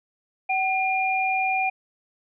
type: tone pair together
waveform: sine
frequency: 760.2 / 2410 Hz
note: F#5 / D7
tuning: +47 / +44 cents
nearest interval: octave + minor sixth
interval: 1997 cents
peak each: -23 / -24 dBFS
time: 0.49-1.7 s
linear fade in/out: 10 ms
effects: none